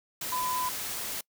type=tone in noise; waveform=sine; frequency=1005 Hz; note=B5; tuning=30 cents sharp; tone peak=-29 dBFS; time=0.32-0.69 s; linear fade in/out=5 ms; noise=white; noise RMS=-35 dBFS; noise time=0.21-1.21 s; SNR=+3 dB; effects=noise-tail reverb RT60 0.1 s tail -25 dB re dry